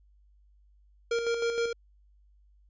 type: tone with tremolo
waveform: square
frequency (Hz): 466.3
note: A#4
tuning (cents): +1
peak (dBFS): -26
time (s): 1.11-1.73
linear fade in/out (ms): 5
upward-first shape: square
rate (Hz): 6.4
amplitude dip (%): 45
effects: added 50 Hz sine -58 dBFS peak until 2.69 s + resampled to 16000 Hz